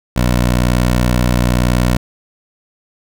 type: tone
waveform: 15% pulse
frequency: 61 Hz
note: B1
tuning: 21 cents flat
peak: -5 dBFS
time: 0.16-1.97 s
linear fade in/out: 5 ms
effects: none